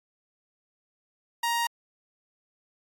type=tone; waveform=sawtooth; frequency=938 Hz; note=A#5; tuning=11 cents sharp; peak=-21 dBFS; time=1.43-1.67 s; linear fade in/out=5 ms; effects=AAC 64 kbps